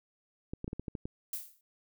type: clicks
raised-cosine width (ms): 3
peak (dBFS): -24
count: 8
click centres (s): 0.535 / 0.644 / 0.679 / 0.731 / 0.796 / 0.882 / 0.952 / 1.055
type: noise with exponential decay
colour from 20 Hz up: violet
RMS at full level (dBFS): -34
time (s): 1.33-1.61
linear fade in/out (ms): 2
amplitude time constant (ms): 60
effects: none